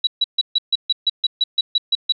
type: tone bursts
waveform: sine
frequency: 3911 Hz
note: B7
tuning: 18 cents flat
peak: -13 dBFS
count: 13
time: 0.04-2.123 s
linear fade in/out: 5 ms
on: 31 ms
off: 140 ms
effects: none